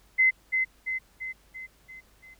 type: tone with echo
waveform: sine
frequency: 2053 Hz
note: C7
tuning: 33 cents flat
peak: -17 dBFS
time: 0.18-0.31 s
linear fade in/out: 20 ms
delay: 340 ms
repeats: 6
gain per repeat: -5 dB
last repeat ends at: 2.35 s
effects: added 50 Hz sine -62 dBFS peak until 2.39 s + pink hiss -62 dBFS RMS until 2.39 s